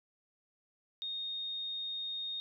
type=tone; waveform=sine; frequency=3700 Hz; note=A#7; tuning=14 cents flat; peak=-36 dBFS; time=1.02-2.4 s; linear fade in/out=0 ms; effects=none